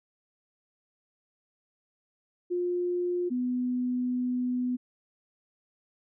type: tone pair in turn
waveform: sine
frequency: 354.7 / 249.2 Hz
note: F4 / B3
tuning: +27 / +16 cents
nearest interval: tritone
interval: 611 cents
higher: first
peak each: -26 dBFS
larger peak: neither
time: 2.5-3.3 / 3.3-4.77 s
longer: second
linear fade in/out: 20 ms
effects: none